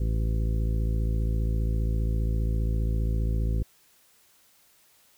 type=harmonic tone; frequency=55 Hz; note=A1; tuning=in tune; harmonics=1 / 2 / 3 / 4 / 5 / 6 / 7 / 9; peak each=-24 / -30 / -36 / -40 / -43 / -46 / -43 / -46 dBFS; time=0-3.63 s; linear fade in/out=5 ms; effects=white hiss -61 dBFS RMS until 5.17 s